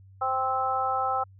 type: harmonic tone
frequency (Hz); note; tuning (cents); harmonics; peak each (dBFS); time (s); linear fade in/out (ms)
261.6; C4; 0; 2 / 3 / 4 / 5; -34 / -27 / -34 / -28; 0.21-1.24; 10
effects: added 96 Hz sine -49 dBFS peak until 1.39 s